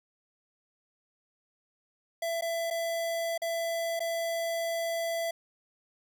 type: tone with dropouts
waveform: square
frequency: 668 Hz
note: E5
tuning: 23 cents sharp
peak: -30 dBFS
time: 2.22-5.31 s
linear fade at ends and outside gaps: 5 ms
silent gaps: 2.411-2.421 / 2.703-2.708 / 3.378-3.418 / 3.994-4.003 s
effects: none